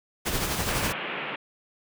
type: noise with tremolo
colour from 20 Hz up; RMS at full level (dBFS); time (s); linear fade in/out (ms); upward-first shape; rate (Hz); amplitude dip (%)
pink; -26; 0.25-0.93; 20; triangle; 12; 45
type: band-pass noise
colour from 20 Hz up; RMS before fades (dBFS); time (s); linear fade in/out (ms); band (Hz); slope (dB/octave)
white; -33; 0.68-1.36; 5; 140 to 3000; 48
effects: none